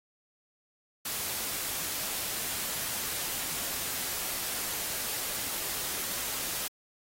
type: noise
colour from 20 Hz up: white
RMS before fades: -34 dBFS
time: 1.05-6.68 s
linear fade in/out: 5 ms
effects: AAC 48 kbps